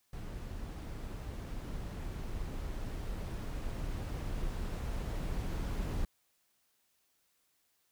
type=noise with level ramp; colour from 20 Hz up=brown; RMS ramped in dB=-42 to -35 dBFS; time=0.13-6.05 s; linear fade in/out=2 ms; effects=white hiss -75 dBFS RMS until 7.91 s

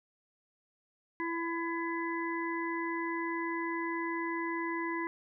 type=harmonic tone with a mistuned harmonic; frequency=334.4 Hz; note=E4; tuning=25 cents sharp; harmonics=1 / 3 / 5 / 6; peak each=-35 / -37 / -43 / -39 dBFS; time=1.2-5.07 s; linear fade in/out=0 ms; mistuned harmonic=5; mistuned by=+16 cents; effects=none

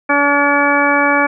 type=harmonic tone; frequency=285.9 Hz; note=D4; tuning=46 cents flat; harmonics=1 / 2 / 3 / 4 / 5 / 6 / 8; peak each=-18 / -18 / -18 / -18 / -18 / -18 / -18 dBFS; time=0.09-1.27 s; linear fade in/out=10 ms; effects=none

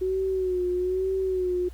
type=tone with vibrato; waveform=sine; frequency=370 Hz; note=F#4; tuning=in tune; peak=-23 dBFS; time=0.01-1.69 s; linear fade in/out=10 ms; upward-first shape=sine; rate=1.1 Hz; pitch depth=55 cents each way; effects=added 60 Hz sine -39 dBFS peak until 1.73 s + pink hiss -56 dBFS RMS until 1.73 s

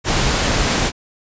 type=noise; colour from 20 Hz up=pink; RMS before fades=-17 dBFS; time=0.04-0.92 s; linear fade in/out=50 ms; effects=resampled to 16000 Hz

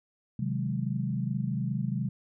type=chord; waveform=sine; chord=Ab dominant seventh; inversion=first; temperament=equal; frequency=130.81 / 155.56 / 185 / 207.7 Hz; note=C3 / Eb3 / Gb3 / Ab3; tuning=0 / 0 / 0 / 0 cents; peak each=-31 / -35 / -34 / -34 dBFS; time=0.39-2.09 s; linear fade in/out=5 ms; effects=none

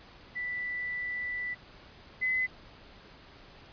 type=tone pair in turn; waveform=sine; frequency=1975.5 / 2024 Hz; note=B6 / B6; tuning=0 / +42 cents; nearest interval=unison; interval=42 cents; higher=second; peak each=-32 / -26 dBFS; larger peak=second; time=0.35-1.55 / 2.21-2.47 s; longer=first; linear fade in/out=20 ms; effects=pink hiss -53 dBFS RMS until 3.72 s + resampled to 11025 Hz

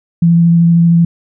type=tone with vibrato; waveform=sine; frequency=168.9 Hz; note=E3; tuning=42 cents sharp; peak=-5 dBFS; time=0.22-1.05 s; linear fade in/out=5 ms; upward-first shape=sine; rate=13 Hz; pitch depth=12 cents each way; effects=none

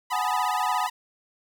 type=tone with vibrato; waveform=sawtooth; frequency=932.3 Hz; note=A#5; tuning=in tune; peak=-26 dBFS; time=0.1-0.9 s; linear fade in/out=10 ms; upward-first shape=sine; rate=17 Hz; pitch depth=140 cents each way
type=chord; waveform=sine; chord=G# minor seventh; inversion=third; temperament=equal; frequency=740 / 830.6 / 987.8 / 1244.5 Hz; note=F#5 / G#5 / B5 / D#6; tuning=0 / 0 / 0 / 0 cents; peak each=-29 dBFS; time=0.11-0.88 s; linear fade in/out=20 ms
effects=none

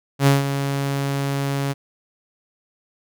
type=tone with ADSR envelope; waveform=sawtooth; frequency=139.1 Hz; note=C#3; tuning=6 cents sharp; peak=-7 dBFS; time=0.19-1.74 s; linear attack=76 ms; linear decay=160 ms; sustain=-10 dB; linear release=26 ms; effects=none

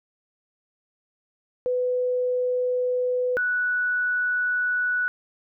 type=tone pair in turn; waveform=sine; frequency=499.2 / 1476.6 Hz; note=B4 / F#6; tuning=+19 / -4 cents; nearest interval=octave + perfect fifth; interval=1877 cents; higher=second; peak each=-21 dBFS; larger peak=neither; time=1.66-3.37 / 3.37-5.08 s; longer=neither; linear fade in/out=0 ms; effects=none

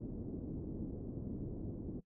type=low-pass noise; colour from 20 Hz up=white; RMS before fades=-43 dBFS; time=0-2.01 s; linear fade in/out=20 ms; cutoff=340 Hz; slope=24 dB/octave; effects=noise-tail reverb RT60 0.1 s tail -20 dB re dry

